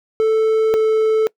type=tone pair in turn; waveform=triangle; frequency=440.3 / 438.2 Hz; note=A4 / A4; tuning=+1 / -7 cents; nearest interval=unison; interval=8 cents; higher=first; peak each=-10 dBFS; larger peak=neither; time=0.2-0.74 / 0.74-1.27 s; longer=first; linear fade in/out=0 ms; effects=noise-tail reverb RT60 0.1 s tail -23 dB re dry